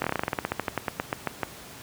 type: slowing click train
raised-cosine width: 0.5 ms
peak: -10 dBFS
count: 21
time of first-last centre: 0.02-1.432 s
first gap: 22 ms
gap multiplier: 1.11
effects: pink hiss -44 dBFS RMS until 1.82 s + high-pass 80 Hz 12 dB/octave